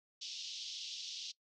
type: band-pass noise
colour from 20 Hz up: pink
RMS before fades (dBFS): -45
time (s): 0.21-1.32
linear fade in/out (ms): 10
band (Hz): 3000 to 6000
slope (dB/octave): 48
effects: noise-tail reverb RT60 0.1 s tail -20 dB re dry

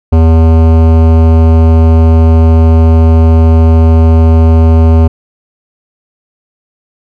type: tone with hard clipping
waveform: sine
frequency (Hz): 81.2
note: E2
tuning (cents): -26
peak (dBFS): -4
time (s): 0.12-5.08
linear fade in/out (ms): 10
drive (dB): 17
effects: none

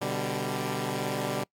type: chord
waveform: 10% pulse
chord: G major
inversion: first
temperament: equal with one note detuned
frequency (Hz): 125.05 / 146.83 / 196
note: B2 / D3 / G3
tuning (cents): +22 / 0 / 0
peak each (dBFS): -25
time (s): 0.01-1.44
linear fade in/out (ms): 10
effects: noise-tail reverb RT60 0.1 s tail -25 dB re dry + AAC 64 kbps

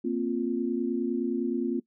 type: chord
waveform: sine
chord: Bb suspended second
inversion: none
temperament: equal with one note detuned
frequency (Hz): 233.1 / 262.8 / 349.2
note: Bb3 / C4 / F4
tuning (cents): 0 / +8 / 0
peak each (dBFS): -30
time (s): 0.04-1.8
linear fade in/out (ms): 10
effects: noise-tail reverb RT60 0.1 s tail -20 dB re dry

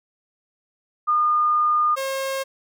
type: tone pair in turn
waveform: sine / sawtooth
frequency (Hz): 1217 / 537.7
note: D#6 / C5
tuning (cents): -39 / +47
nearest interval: octave + major second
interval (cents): 1414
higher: first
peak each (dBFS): -16 / -20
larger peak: first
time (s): 1.07-1.96 / 1.96-2.44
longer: first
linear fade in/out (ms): 20
effects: none

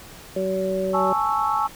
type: harmonic tone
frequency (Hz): 189.3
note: F#3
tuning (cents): +40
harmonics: 1 / 2 / 3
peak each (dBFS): -28 / -26 / -24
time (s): 0.36-1.13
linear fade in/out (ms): 5
type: chord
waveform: sine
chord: A major seventh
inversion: third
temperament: equal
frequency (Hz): 830.6 / 880 / 1108.7 / 1318.5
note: G#5 / A5 / C#6 / E6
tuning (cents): 0 / 0 / 0 / 0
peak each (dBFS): -25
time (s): 0.93-1.68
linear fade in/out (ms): 20
effects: pink hiss -43 dBFS RMS until 1.75 s

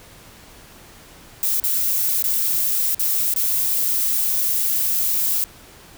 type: noise with dropouts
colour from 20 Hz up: violet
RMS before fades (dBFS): -20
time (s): 1.43-5.44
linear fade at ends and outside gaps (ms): 0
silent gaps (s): 1.6-1.639 / 2.224-2.241 / 2.946-2.995 / 3.338-3.362
effects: pink hiss -45 dBFS RMS until 5.97 s

